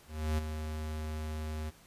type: tone with ADSR envelope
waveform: square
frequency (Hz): 77.5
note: D#2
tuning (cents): -6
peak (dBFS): -28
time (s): 0.07-1.71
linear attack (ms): 310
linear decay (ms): 17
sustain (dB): -8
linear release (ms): 24
effects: pink hiss -59 dBFS RMS until 1.86 s + resampled to 32000 Hz